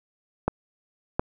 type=clicks; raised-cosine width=1 ms; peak=-8 dBFS; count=2; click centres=0.48 / 1.195 s; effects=none